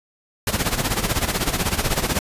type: noise with tremolo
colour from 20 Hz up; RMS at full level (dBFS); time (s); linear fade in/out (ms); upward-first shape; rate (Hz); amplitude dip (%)
pink; -19; 0.47-2.19; 2; sine; 16; 75
effects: resampled to 32000 Hz